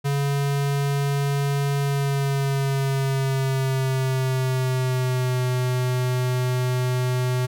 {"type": "tone with pitch glide", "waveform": "square", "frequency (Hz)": [140.8, 126.17], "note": ["C#3", "B2"], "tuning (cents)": [27, 37], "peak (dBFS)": -21, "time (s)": [0.04, 7.47], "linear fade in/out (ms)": 20, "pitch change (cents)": -190, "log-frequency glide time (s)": [1.79, 5.44], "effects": []}